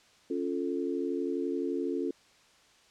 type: chord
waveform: sine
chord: Db augmented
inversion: none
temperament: equal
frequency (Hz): 277.2 / 349.2 / 440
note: Db4 / F4 / A4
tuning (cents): 0 / 0 / 0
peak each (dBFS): -33 / -33 / -35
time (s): 0.3-2.11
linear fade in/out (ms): 5
effects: white hiss -61 dBFS RMS until 2.9 s + low-pass 6000 Hz 12 dB/octave